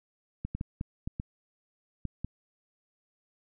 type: clicks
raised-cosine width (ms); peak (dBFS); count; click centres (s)
5; -21; 8; 0.45 / 0.55 / 0.611 / 0.811 / 1.075 / 1.199 / 2.053 / 2.246
effects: none